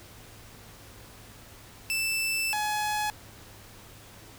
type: tone pair in turn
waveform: sawtooth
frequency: 2648 / 844.2 Hz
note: E7 / G#5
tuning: +7 / +28 cents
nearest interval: octave + minor sixth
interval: 1979 cents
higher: first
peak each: -23 dBFS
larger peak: neither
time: 1.9-2.53 / 2.53-3.1 s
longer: first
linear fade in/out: 0 ms
effects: added 105 Hz sine -54 dBFS peak until 4.38 s + pink hiss -50 dBFS RMS until 4.38 s